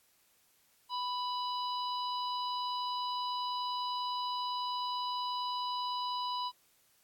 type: harmonic tone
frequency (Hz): 990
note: B5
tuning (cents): +4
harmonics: 1 / 3 / 4 / 5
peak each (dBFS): -34 / -44 / -42 / -46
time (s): 0.89-6.52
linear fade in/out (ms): 50
effects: white hiss -69 dBFS RMS until 7.03 s + AAC 64 kbps